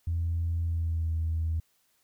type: tone with pitch glide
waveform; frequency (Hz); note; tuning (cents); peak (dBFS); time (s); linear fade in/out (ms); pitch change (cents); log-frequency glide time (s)
sine; 84 to 81; E2 to E2; +33 to -30; -25; 0.07-1.6; 5; -63; 0.62-1.12
effects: tanh soft clip ceiling -22 dBFS + white hiss -70 dBFS RMS until 2.03 s